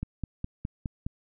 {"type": "click train", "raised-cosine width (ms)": 5, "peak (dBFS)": -19, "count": 6, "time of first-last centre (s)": [0.03, 1.065], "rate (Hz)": 4.83, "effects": []}